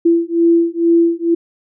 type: beating tone pair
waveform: sine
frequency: 335.6 / 337.8 Hz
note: E4 / E4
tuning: +31 / +42 cents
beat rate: 2.2 Hz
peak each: -13 / -13 dBFS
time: 0.05-1.35 s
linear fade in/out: 10 ms
effects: none